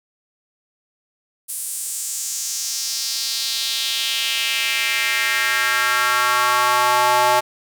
square tone with high-pass filter sweep, 123.7 Hz, B2, 3 cents sharp, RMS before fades -20 dBFS, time 1.48-7.41 s, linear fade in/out 20 ms, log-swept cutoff 9800 to 770 Hz, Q 2.6, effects none

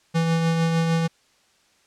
square tone with tremolo, 164.81 Hz, E3, in tune, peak -18 dBFS, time 0.14-1.08 s, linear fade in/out 20 ms, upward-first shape triangle, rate 6.6 Hz, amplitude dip 35%, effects white hiss -61 dBFS RMS until 1.86 s + low-pass 7000 Hz 12 dB/octave

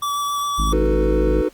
square tone with vibrato, 1151 Hz, D6, 35 cents flat, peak -21 dBFS, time 0.02-0.73 s, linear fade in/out 5 ms, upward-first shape sine, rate 7.4 Hz, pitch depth 10 cents each way
harmonic tone, 53.3 Hz, G#1, 46 cents sharp, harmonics 1 / 3 / 4 / 5 / 6, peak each -18 / -29 / -31 / -32 / -36 dBFS, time 0.58-1.42 s, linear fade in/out 10 ms
triangle chord, B dominant seventh, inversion first, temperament just, 308.7 / 370.4 / 444.5 / 493.9 Hz, D#4 / F#4 / A4 / B4, -14 / +2 / +18 / 0 cents, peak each -21 dBFS, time 0.72-1.49 s, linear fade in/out 10 ms
effects pink hiss -51 dBFS RMS until 1.53 s + Opus 24 kbps

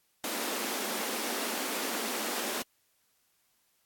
pink high-pass noise, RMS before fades -34 dBFS, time 0.24-2.62 s, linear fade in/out 0 ms, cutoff 210 Hz, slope 96 dB/octave, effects white hiss -72 dBFS RMS until 3.85 s + AAC 64 kbps

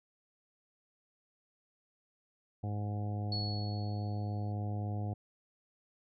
harmonic tone, 103.6 Hz, G#2, 4 cents flat, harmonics 1 / 2 / 3 / 4 / 5 / 6 / 7 / 8, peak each -34 / -43 / -47 / -52 / -51 / -54 / -47 / -56 dBFS, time 2.63-5.14 s, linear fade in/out 10 ms
sine tone with exponential decay, 4378 Hz, C#8, 22 cents flat, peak -34 dBFS, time 3.32-4.52 s, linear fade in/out 2 ms, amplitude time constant 260 ms
effects none

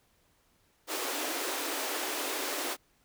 pink high-pass noise, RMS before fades -34 dBFS, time 0.87-2.77 s, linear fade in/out 50 ms, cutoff 270 Hz, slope 96 dB/octave, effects pink hiss -69 dBFS RMS until 3.04 s

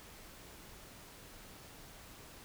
silence, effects pink hiss -54 dBFS RMS until 2.44 s

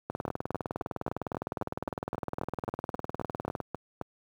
two click trains, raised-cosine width 1 ms, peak -18 / -18 dBFS, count 15 / 70, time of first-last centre 0.28-4.013 / 0.1-3.603 s, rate 3.75 / 19.7 Hz, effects high-pass 80 Hz 12 dB/octave + 9-bit

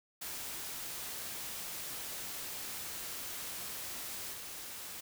white noise with level steps, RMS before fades -42 / -45 dBFS, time 0.21-5.01 s, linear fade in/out 10 ms, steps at 4.32 s, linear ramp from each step 20 ms, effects none

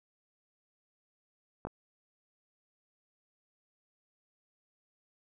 clicks, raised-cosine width 1 ms, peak -22 / -27 dBFS, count 2, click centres 1.651 / 1.67 s, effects none

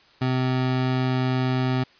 25% pulse tone, 128.7 Hz, C3, 28 cents flat, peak -17 dBFS, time 0.21-1.84 s, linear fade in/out 10 ms, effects white hiss -55 dBFS RMS until 1.99 s + resampled to 11025 Hz

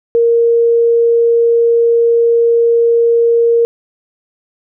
sine tone, 466.2 Hz, A#4, in tune, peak -7 dBFS, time 0.15-3.65 s, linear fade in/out 0 ms, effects none

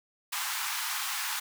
pink high-pass noise, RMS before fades -33 dBFS, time 0.32-1.4 s, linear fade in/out 10 ms, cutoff 880 Hz, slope 48 dB/octave, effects none

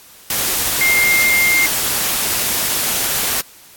sine tone in noise, 2114 Hz, C7, 17 cents sharp, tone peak -12 dBFS, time 0.81-1.66 s, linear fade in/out 2 ms, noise white, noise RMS -18 dBFS, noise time 0.3-3.41 s, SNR +3 dB, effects white hiss -43 dBFS RMS until 3.76 s + AAC 64 kbps

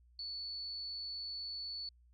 sine tone, 4448 Hz, C#8, 5 cents sharp, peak -40 dBFS, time 0.19-1.89 s, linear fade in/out 2 ms, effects added 60 Hz sine -62 dBFS peak until 2.13 s

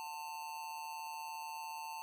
square tone with amplitude modulation, 893 Hz, A5, 25 cents sharp, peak -40 dBFS, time 0-2.02 s, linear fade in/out 0 ms, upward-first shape sine, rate 157 Hz, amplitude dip 65%, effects none

